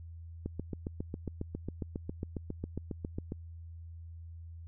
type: click train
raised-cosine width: 3 ms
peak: -23 dBFS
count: 22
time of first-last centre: 0.46-3.321 s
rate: 7.34 Hz
effects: added 83 Hz sine -44 dBFS peak until 4.67 s